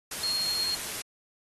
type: tone in noise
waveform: sine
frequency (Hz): 4263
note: C8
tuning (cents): +32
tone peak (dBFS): -27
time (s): 0.23-0.75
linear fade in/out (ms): 5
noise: white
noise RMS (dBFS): -35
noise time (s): 0.11-1.02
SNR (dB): +5
effects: AAC 32 kbps